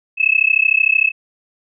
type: tone with amplitude modulation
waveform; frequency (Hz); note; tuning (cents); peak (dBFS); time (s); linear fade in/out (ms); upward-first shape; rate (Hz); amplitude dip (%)
sine; 2600; E7; -24; -7; 0.17-1.12; 50; sine; 33.2; 100
effects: none